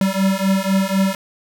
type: beating tone pair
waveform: square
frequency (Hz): 191 / 195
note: G3 / G3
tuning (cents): -45 / -9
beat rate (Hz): 4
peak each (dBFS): -19 / -19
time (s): 0.01-1.15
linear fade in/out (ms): 2
effects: none